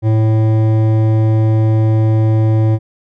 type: tone with hard clipping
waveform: sine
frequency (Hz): 110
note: A2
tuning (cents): 0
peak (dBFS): -11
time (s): 0.02-2.79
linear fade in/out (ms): 50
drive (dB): 12
effects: none